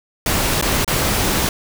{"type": "noise with dropouts", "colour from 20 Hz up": "pink", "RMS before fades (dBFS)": -18, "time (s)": [0.26, 1.49], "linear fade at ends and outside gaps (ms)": 2, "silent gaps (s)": [[0.613, 0.624], [0.846, 0.877]], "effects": []}